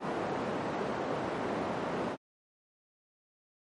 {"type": "band-pass noise", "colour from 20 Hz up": "white", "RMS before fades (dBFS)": -34, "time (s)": [0, 2.17], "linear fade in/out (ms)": 50, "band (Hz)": [160, 740], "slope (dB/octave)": 12, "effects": ["MP3 48 kbps"]}